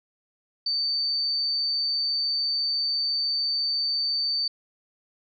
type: tone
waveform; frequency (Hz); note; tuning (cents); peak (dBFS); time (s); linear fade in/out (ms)
sine; 4573; D8; -47; -23; 0.66-4.48; 5
effects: none